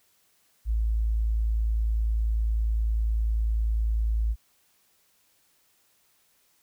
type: tone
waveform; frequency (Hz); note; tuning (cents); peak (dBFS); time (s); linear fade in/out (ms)
sine; 55; A1; 0; -22; 0.65-4.36; 50
effects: white hiss -66 dBFS RMS until 6.62 s